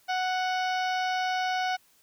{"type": "harmonic tone with a mistuned harmonic", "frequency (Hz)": 740, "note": "F#5", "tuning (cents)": 0, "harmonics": [1, 2, 3, 4, 5, 6, 7, 8], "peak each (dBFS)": [-27, -33, -37, -39, -44, -45, -43, -48], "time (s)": [0.08, 1.77], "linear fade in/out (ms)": 20, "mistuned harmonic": 8, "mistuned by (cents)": -33, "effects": ["white hiss -63 dBFS RMS until 2.02 s"]}